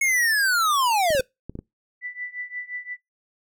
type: linear sweep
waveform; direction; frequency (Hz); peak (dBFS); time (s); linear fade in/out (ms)
square; down; 2200 to 493.9; -19; 0.01-1.21; 5
type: clicks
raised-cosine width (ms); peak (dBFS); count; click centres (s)
3; -21; 6; 1.105 / 1.15 / 1.196 / 1.496 / 1.554 / 1.59
type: tone with tremolo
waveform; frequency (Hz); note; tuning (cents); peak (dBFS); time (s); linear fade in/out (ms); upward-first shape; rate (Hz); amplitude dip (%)
sine; 1979; B6; +3; -27; 2.01-2.97; 50; triangle; 5.7; 95
effects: noise-tail reverb RT60 0.2 s tail -25 dB re dry